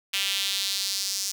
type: tone with high-pass filter sweep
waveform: sawtooth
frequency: 196.2 Hz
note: G3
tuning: 2 cents sharp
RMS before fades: -28 dBFS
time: 0.13-1.32 s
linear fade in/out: 10 ms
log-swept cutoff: 2900 to 5700 Hz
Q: 2.6
effects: none